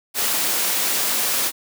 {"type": "high-pass noise", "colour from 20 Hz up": "white", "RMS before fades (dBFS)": -21, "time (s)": [0.14, 1.52], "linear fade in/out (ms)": 50, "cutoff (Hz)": 200, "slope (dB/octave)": 12, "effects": []}